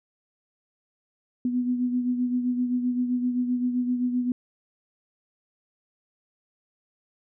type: beating tone pair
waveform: sine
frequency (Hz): 246.9 / 254.6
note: B3 / C4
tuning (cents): 0 / -47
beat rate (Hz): 7.7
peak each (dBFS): -23 / -32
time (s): 1.45-4.32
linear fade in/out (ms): 2
effects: none